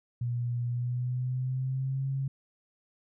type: tone with pitch glide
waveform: sine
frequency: 120.6 to 135.37 Hz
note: B2 to C#3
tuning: -41 to -41 cents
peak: -28 dBFS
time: 0.21-2.28 s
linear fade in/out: 5 ms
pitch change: +200 cents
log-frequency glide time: 0.67-2.07 s
effects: none